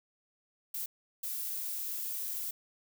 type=noise bursts at uneven times; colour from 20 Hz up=violet; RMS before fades=-37 dBFS; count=2; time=0.74-0.86 / 1.23-2.51 s; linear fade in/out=5 ms; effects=none